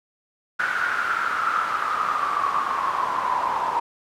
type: noise with band-pass filter sweep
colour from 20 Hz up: pink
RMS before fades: -24 dBFS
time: 0.59-3.8 s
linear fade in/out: 10 ms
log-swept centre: 1500 to 950 Hz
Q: 9.6
effects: none